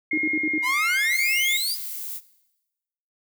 sine tone with pitch glide, 2142 to 2126 Hz, C7 to C7, +40 to +27 cents, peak -22 dBFS, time 0.11-1.57 s, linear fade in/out 5 ms, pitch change -13 cents, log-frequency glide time 0.3-0.79 s
sine tone bursts, 309.9 Hz, D#4, 7 cents flat, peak -23 dBFS, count 5, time 0.13-0.581 s, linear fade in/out 2 ms, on 47 ms, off 54 ms
sawtooth exponential sweep, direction up, 947 to 5070 Hz, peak -21 dBFS, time 0.62-1.77 s, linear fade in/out 50 ms
violet noise, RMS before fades -33 dBFS, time 1.1-2.21 s, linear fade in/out 50 ms
effects noise-tail reverb RT60 1.0 s tail -18 dB re dry

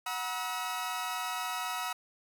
sawtooth tone cluster, 735 / 960 / 1288 Hz, F#5 / B5 / E6, -12 / -49 / -41 cents, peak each -35 / -34 / -33 dBFS, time 0.06-1.93 s, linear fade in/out 5 ms, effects none

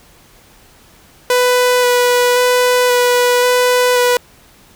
sawtooth tone with vibrato, 493.9 Hz, B4, in tune, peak -6 dBFS, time 1.3-4.17 s, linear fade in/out 2 ms, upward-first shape square, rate 0.94 Hz, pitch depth 10 cents each way, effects pink hiss -46 dBFS RMS until 4.75 s

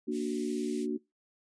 sine chord, Bb augmented, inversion none, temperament equal, 233.1 / 293.7 / 370 Hz, Bb3 / D4 / F#4, 0 / 0 / 0 cents, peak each -34 dBFS, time 0.07-0.98 s, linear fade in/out 20 ms
white high-pass noise, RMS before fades -48 dBFS, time 0.11-0.87 s, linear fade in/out 50 ms, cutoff 1900 Hz, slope 96 dB/octave
effects noise-tail reverb RT60 0.2 s tail -22 dB re dry + resampled to 22050 Hz

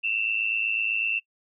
sine tone pair together, 2637 / 2745 Hz, E7 / F7, 0 / -31 cents, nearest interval minor second, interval 69 cents, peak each -26 dBFS, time 0.03-1.2 s, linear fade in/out 20 ms, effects noise-tail reverb RT60 0.1 s tail -23 dB re dry

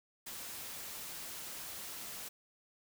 white noise, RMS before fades -45 dBFS, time 0.26-2.29 s, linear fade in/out 10 ms, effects none

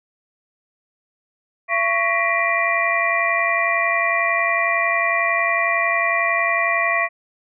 sine tone cluster, 676 / 1114 / 1902 / 1993 / 2384 Hz, E5 / C#6 / A#6 / B6 / D7, +43 / +8 / +34 / +15 / +25 cents, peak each -23 dBFS, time 1.68-7.09 s, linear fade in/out 50 ms, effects none

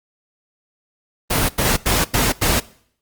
pink noise bursts, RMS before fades -17 dBFS, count 5, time 1.3-2.602 s, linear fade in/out 10 ms, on 190 ms, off 88 ms, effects noise-tail reverb RT60 0.6 s tail -21 dB re dry + Opus 32 kbps

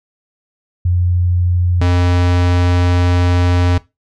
sine / square tone pair in turn, 88.7 / 88.7 Hz, F2 / F2, +27 / +27 cents, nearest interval unison, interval 0 cents, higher neither, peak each -11 dBFS, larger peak neither, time 0.85-1.81 / 1.81-3.78 s, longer second, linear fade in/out 5 ms, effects noise-tail reverb RT60 0.2 s tail -18 dB re dry + low-pass 5000 Hz 12 dB/octave

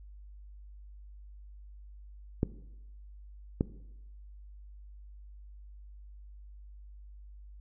clicks, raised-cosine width 3 ms, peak -13 dBFS, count 2, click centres 2.431 / 3.609 s, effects noise-tail reverb RT60 0.9 s tail -17 dB re dry + added 50 Hz sine -47 dBFS peak until 7.6 s

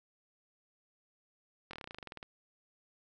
slowing click train, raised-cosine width 0.3 ms, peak -28 dBFS, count 15, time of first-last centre 1.71-2.229 s, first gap 23 ms, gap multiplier 1.07, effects none

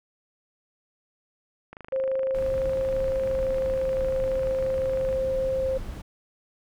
click train, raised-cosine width 0.5 ms, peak -26 dBFS, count 89, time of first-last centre 1.73-5.128 s, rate 25.9 Hz
sine tone with pitch glide, 530 to 526.9 Hz, C5 to C5, +22 to +12 cents, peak -23 dBFS, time 1.92-5.78 s, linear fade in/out 10 ms, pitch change -10 cents, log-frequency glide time 3.16-3.7 s
brown noise, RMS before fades -35 dBFS, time 2.34-6.02 s, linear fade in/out 10 ms
effects none

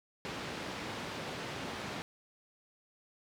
pink band-pass noise, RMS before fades -41 dBFS, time 0.25-2.02 s, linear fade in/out 0 ms, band 140 to 4200 Hz, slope 12 dB/octave, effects none

